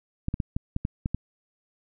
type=clicks; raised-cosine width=5 ms; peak=-14 dBFS; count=8; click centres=0.284 / 0.341 / 0.402 / 0.565 / 0.764 / 0.851 / 1.059 / 1.146 s; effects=none